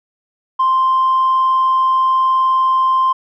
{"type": "tone with tanh clipping", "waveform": "triangle", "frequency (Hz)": 1046.5, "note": "C6", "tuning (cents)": 0, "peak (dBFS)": -11, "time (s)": [0.59, 3.13], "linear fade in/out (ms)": 10, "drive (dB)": 5, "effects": []}